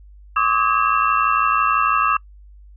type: tone cluster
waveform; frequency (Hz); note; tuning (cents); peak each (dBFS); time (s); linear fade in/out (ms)
sine; 1070 / 1156 / 1268 / 1643 / 2706; C6 / D6 / D#6 / G#6 / E7; +38 / -28 / +32 / -19 / +45; -25 / -19 / -18 / -26 / -25; 0.36-2.17; 5
effects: noise-tail reverb RT60 0.1 s tail -25 dB re dry + added 50 Hz sine -41 dBFS peak until 2.76 s